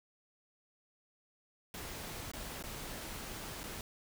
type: noise with dropouts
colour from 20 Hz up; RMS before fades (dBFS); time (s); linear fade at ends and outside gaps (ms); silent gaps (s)
pink; -44; 1.74-3.81; 1; 2.316-2.335 / 2.626-2.638 / 3.633-3.639
effects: none